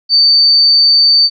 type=tone; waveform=sine; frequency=4575 Hz; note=D8; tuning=46 cents flat; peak=-5 dBFS; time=0.09-1.3 s; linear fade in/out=50 ms; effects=none